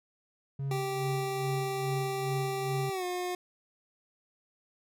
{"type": "tone with tremolo", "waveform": "triangle", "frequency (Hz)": 137.7, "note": "C#3", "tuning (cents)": -11, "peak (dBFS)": -28, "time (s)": [0.59, 2.9], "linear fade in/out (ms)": 5, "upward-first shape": "sine", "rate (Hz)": 2.4, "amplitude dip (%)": 70}
{"type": "tone with pitch glide", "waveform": "25% pulse", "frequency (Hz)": [390.1, 359.8], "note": ["G4", "F#4"], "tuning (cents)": [-8, -48], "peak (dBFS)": -28, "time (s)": [0.71, 3.35], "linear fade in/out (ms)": 2, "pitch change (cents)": -140, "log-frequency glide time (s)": [2.91, 3.04]}
{"effects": []}